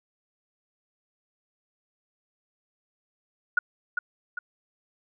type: tone with echo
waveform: sine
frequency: 1447 Hz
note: F#6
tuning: 39 cents flat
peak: -17 dBFS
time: 3.57-3.59 s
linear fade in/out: 5 ms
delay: 400 ms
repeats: 2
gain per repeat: -6 dB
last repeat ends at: 4.39 s
effects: none